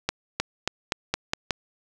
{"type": "accelerating click train", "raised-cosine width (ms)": 0.2, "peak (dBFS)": -6, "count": 7, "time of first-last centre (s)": [0.09, 1.508], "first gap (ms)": 310, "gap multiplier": 0.89, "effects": []}